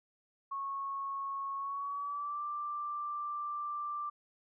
sine tone with pitch glide, 1100 to 1179 Hz, C#6 to D6, -14 to +6 cents, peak -35 dBFS, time 0.51-4.1 s, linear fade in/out 10 ms, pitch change +120 cents, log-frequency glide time 1.57-2.43 s, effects none

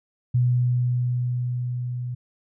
sine tone with level ramp, 123.47 Hz, B2, in tune, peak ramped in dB -16 to -27 dBFS, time 0.34-2.15 s, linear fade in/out 10 ms, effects none

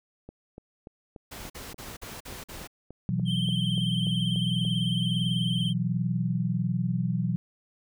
click train, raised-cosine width 2 ms, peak -29 dBFS, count 16, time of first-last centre 0.29-4.65 s, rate 3.44 Hz
pink noise bursts, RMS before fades -41 dBFS, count 6, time 1.31-2.675 s, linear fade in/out 10 ms, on 190 ms, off 45 ms
sine chord, B suspended fourth, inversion none, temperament equal, 123.47 / 164.81 / 185 Hz, B2 / E3 / F#3, 0 / 0 / 0 cents, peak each -29 dBFS, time 3.09-7.36 s, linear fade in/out 0 ms
triangle tone with vibrato, 3126 Hz, G7, 6 cents flat, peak -29 dBFS, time 3.25-5.74 s, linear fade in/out 50 ms, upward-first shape triangle, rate 18 Hz, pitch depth 60 cents each way
effects none

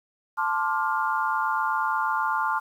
sine chord, D minor seventh, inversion second, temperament equal with one note detuned, 880 / 1046.5 / 1174.7 / 1409.1 Hz, A5 / C6 / D6 / F6, 0 / 0 / 0 / +15 cents, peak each -27 / -28 / -30 / -28 dBFS, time 0.37-2.6 s, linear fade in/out 20 ms, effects 9-bit

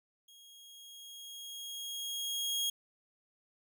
sawtooth tone with level ramp, 3276 Hz, G#7, 24 cents flat, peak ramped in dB -53 to -27 dBFS, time 0.28-2.7 s, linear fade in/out 5 ms, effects none

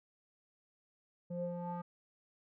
square tone with low-pass filter sweep, 174.61 Hz, F3, in tune, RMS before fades -40 dBFS, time 1.3-1.82 s, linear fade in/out 10 ms, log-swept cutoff 420 to 1100 Hz, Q 5.7, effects none

